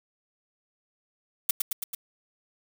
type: noise with echo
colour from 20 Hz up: blue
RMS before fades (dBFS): -22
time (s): 1.49-1.51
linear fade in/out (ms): 5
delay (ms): 110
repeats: 4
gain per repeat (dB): -3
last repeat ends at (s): 1.95
effects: none